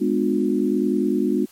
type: chord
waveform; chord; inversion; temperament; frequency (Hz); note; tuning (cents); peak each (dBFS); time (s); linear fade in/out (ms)
sine; G# diminished seventh; none; just; 207.7 / 249.2 / 299 / 358.8; G#3 / B3 / D4 / F4; 0 / +16 / +31 / +47; -23; 0-1.46; 20
effects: white hiss -52 dBFS RMS until 1.51 s + MP3 64 kbps